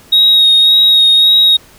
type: tone with vibrato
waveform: sine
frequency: 3765 Hz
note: A#7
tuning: 16 cents sharp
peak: -3 dBFS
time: 0.12-1.57 s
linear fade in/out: 10 ms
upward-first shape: sine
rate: 1.8 Hz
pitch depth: 20 cents each way
effects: tanh soft clip ceiling -2 dBFS + pink hiss -42 dBFS RMS until 1.78 s